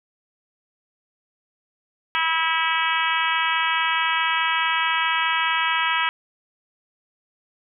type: harmonic tone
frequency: 324.7 Hz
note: E4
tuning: 26 cents flat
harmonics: 3 / 4 / 5 / 6 / 7 / 8 / 9 / 10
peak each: -25 / -26 / -27 / -28 / -28 / -29 / -30 / -30 dBFS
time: 2.15-6.09 s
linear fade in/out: 0 ms
effects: none